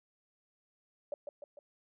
sine tone with echo, 578 Hz, D5, 28 cents flat, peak -34 dBFS, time 1.12-1.14 s, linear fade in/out 2 ms, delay 150 ms, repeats 3, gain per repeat -5 dB, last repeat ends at 1.59 s, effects none

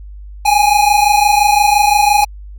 square tone pair together, 813.2 / 839 Hz, G#5 / G#5, -37 / +17 cents, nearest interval minor second, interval 54 cents, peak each -12 dBFS, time 0.45-2.25 s, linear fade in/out 10 ms, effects added 50 Hz sine -29 dBFS peak until 2.58 s + AAC 64 kbps

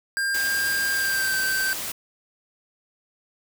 square tone with pitch glide, 1600 to 1553.6 Hz, G6 to G6, +35 to -16 cents, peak -23 dBFS, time 0.17-1.73 s, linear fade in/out 0 ms, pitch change -51 cents, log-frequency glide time 0.94-1.36 s
white noise, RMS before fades -31 dBFS, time 0.34-1.92 s, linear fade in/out 5 ms
effects none

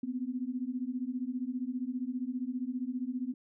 sine beating tone pair, 243.7 / 258.7 Hz, B3 / C4, -23 / -19 cents, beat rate 15 Hz, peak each -36 / -35 dBFS, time 0.03-3.34 s, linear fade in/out 5 ms, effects none

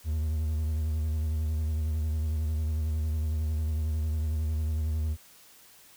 triangle tone with vibrato, 77.78 Hz, D#2, in tune, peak -24 dBFS, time 0.04-5.17 s, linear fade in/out 50 ms, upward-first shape sine, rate 11 Hz, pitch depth 48 cents each way, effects white hiss -55 dBFS RMS until 5.96 s

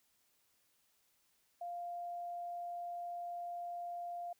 sine tone, 698 Hz, F5, 1 cent flat, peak -40 dBFS, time 1.61-4.33 s, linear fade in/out 5 ms, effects white hiss -75 dBFS RMS until 4.39 s

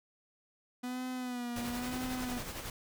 45% pulse tone with vibrato, 246.9 Hz, B3, in tune, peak -36 dBFS, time 0.83-2.39 s, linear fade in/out 10 ms, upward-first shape sine, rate 1 Hz, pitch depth 54 cents each way
pink noise with tremolo, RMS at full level -40 dBFS, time 1.56-2.7 s, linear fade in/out 2 ms, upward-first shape sine, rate 11 Hz, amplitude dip 45%
effects none

